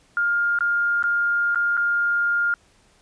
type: tone with dropouts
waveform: sine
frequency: 1409 Hz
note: F6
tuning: 15 cents sharp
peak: -18 dBFS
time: 0.17-2.54 s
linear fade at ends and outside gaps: 1 ms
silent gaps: 0.588-0.607 / 1.026-1.039 / 1.547-1.557 / 1.769-1.775 s
effects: pink hiss -58 dBFS RMS until 3.01 s + resampled to 22050 Hz